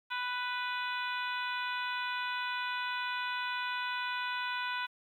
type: harmonic tone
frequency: 494.9 Hz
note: B4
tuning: 4 cents sharp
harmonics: 2 / 3 / 4 / 5 / 6 / 7 / 8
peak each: -37 / -37 / -45 / -41 / -46 / -44 / -48 dBFS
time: 0.1-4.87 s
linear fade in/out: 20 ms
effects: 11-bit